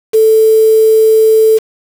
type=tone with quantisation; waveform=sine; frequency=440 Hz; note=A4; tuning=in tune; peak=-4 dBFS; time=0.13-1.59 s; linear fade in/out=20 ms; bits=4; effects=none

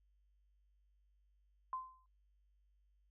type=tone with exponential decay; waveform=sine; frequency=1035 Hz; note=C6; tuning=19 cents flat; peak=-36 dBFS; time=1.73-2.06 s; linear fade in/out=1 ms; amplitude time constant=70 ms; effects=noise-tail reverb RT60 0.3 s tail -22 dB re dry + added 50 Hz sine -70 dBFS peak until 3.1 s

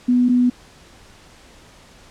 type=tone pair in turn; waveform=sine; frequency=246.9 / 246.9 Hz; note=B3 / B3; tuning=0 / 0 cents; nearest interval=unison; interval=0 cents; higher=neither; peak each=-12 dBFS; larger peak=neither; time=0.08-0.29 / 0.29-0.5 s; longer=neither; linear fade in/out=10 ms; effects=pink hiss -47 dBFS RMS until 2.1 s + low-pass 8000 Hz 12 dB/octave

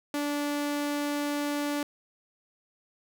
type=tone; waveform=sawtooth; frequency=290.7 Hz; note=D4; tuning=18 cents flat; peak=-24 dBFS; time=0.14-1.83 s; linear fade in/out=2 ms; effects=none

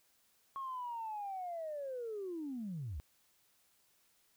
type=linear sweep; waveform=sine; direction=down; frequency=1098 to 61.2 Hz; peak=-38 dBFS; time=0.56-3 s; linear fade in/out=0 ms; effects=tanh soft clip ceiling -34 dBFS + white hiss -72 dBFS RMS until 4.36 s

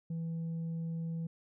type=tone with tanh clipping; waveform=sine; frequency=164.81 Hz; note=E3; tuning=in tune; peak=-35 dBFS; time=0.1-1.27 s; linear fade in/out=5 ms; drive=2 dB; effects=none

